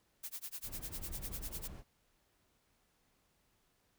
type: noise with tremolo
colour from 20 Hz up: blue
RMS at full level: -42 dBFS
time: 0.23-1.68 s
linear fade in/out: 10 ms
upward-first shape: sine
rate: 10 Hz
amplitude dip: 100%
type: noise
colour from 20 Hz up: brown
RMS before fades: -47 dBFS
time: 0.63-1.84 s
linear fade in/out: 50 ms
effects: pink hiss -75 dBFS RMS until 3.98 s